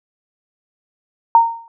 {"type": "tone with exponential decay", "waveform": "sine", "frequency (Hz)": 922, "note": "A#5", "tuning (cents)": -19, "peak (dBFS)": -3, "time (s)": [1.35, 1.68], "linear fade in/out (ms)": 1, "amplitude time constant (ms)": 71, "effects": []}